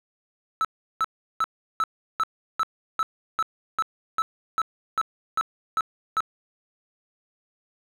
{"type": "tone bursts", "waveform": "triangle", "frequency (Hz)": 1312, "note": "E6", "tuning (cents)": -9, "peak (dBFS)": -18, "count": 15, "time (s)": [0.61, 6.205], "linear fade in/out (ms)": 0, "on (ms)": 37, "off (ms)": 360, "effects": ["9-bit"]}